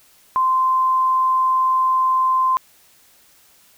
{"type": "tone", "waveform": "sine", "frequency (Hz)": 1039, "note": "C6", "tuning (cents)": -12, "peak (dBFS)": -14, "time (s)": [0.36, 2.57], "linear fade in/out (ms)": 0, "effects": ["white hiss -53 dBFS RMS until 3.77 s"]}